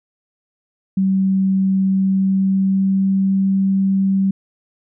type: tone with pitch glide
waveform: sine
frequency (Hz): 191.6 to 193.49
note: G3 to G3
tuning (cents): -39 to -22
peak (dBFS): -13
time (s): 0.97-4.31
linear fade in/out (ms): 5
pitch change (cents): +17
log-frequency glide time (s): 1.84-3.5
effects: none